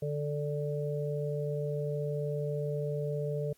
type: harmonic tone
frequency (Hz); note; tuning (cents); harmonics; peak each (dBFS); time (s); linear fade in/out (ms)
146.83; D3; 0; 1 / 3 / 4; -33 / -35 / -38; 0.02-3.53; 5
effects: white hiss -68 dBFS RMS until 3.57 s + AAC 64 kbps